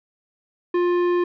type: tone with tanh clipping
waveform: sine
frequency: 352.4 Hz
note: F4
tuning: 16 cents sharp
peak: -19 dBFS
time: 0.74-1.24 s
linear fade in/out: 5 ms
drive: 13 dB
effects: none